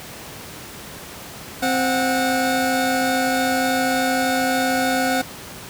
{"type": "tone pair together", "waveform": "25% pulse", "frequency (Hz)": [261.6, 731.8], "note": ["C4", "F#5"], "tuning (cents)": [0, -19], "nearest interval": "octave + tritone", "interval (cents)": 1781, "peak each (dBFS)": -17, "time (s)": [1.62, 5.22], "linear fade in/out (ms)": 10, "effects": ["pink hiss -36 dBFS RMS until 5.69 s", "high-pass 80 Hz 12 dB/octave"]}